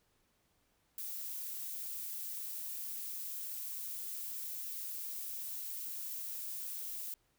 violet noise, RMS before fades -42 dBFS, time 0.98-7.14 s, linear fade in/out 2 ms, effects pink hiss -75 dBFS RMS until 7.38 s

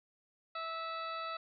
harmonic tone with a mistuned harmonic, 654 Hz, E5, 14 cents flat, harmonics 1 / 2 / 3 / 4 / 5 / 6 / 7, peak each -45 / -39 / -51 / -49 / -58 / -49 / -55 dBFS, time 0.55-1.37 s, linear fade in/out 5 ms, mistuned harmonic 5, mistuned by +88 cents, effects none

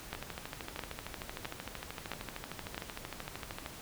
two click trains, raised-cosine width 0.3 ms, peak -23 / -20 dBFS, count 47 / 5, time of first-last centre 0.15-3.661 / 0.13-2.779 s, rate 13.1 / 1.51 Hz, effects pink hiss -48 dBFS RMS until 3.81 s

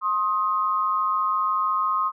sine tone pair together, 1061 / 1255.2 Hz, C6 / D#6, +24 / +15 cents, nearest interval minor third, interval 291 cents, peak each -23 dBFS, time 0.01-2.12 s, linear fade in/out 50 ms, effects none

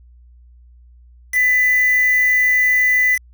sine tone with quantisation, 1997 Hz, B6, 19 cents sharp, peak -12 dBFS, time 1.32-3.19 s, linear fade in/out 50 ms, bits 4, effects added 60 Hz sine -43 dBFS peak until 3.33 s

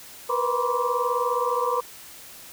sine tone cluster, 478.4 / 497.8 / 968 / 1043 / 1163 Hz, A#4 / B4 / B5 / C6 / D6, +45 / +14 / -35 / -6 / -17 cents, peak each -28 dBFS, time 0.29-1.81 s, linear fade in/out 10 ms, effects white hiss -44 dBFS RMS until 2.52 s

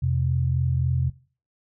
sine tone pair together, 85.7 / 129.34 Hz, F2 / C3, -32 / -20 cents, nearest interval perfect fifth, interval 712 cents, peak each -24 / -22 dBFS, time 0.02-1.1 s, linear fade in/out 10 ms, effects noise-tail reverb RT60 0.4 s tail -19 dB re dry

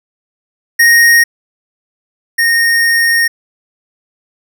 square tone pair in turn, 1864.7 / 1850.8 Hz, A#6 / A#6, 0 / -13 cents, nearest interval unison, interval 13 cents, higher first, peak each -5 / -9 dBFS, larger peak first, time 0.79-1.24 / 2.38-3.28 s, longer second, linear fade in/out 10 ms, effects none

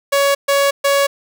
sawtooth tone bursts, 560 Hz, C#5, 18 cents sharp, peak -8 dBFS, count 3, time 0.12-1.07 s, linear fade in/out 10 ms, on 230 ms, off 130 ms, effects none

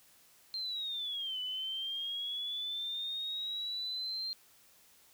sine linear two-way sweep, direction down then up, 4186 to 2983 to 4186 Hz, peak -35 dBFS, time 0.54-4.33 s, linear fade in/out 0 ms, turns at 1.4 s, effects white hiss -63 dBFS RMS until 5.13 s

